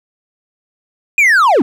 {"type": "linear sweep", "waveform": "triangle", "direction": "down", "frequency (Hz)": [2489, 220], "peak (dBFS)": -5, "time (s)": [1.18, 1.62], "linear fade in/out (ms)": 2, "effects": []}